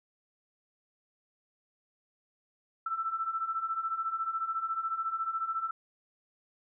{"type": "beating tone pair", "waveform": "sine", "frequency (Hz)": [1318.5, 1332.5], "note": ["E6", "E6"], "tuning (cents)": [0, 18], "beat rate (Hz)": 14, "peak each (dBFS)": [-36, -32], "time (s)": [2.86, 5.71], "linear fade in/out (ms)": 5, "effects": []}